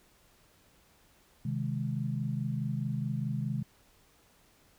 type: chord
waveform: sine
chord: Ab major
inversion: first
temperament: equal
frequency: 130.81 / 155.56 / 207.7 Hz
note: C3 / Eb3 / Ab3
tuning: 0 / 0 / 0 cents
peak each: -33 / -35 / -36 dBFS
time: 1.45-3.63 s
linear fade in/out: 5 ms
effects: pink hiss -64 dBFS RMS until 4.78 s